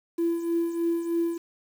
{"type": "tone with tremolo", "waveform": "triangle", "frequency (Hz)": 337.1, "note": "E4", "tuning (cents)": 39, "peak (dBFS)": -17, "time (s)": [0.18, 1.38], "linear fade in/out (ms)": 10, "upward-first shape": "triangle", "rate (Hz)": 3.2, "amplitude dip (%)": 75, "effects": ["tanh soft clip ceiling -19 dBFS", "8-bit"]}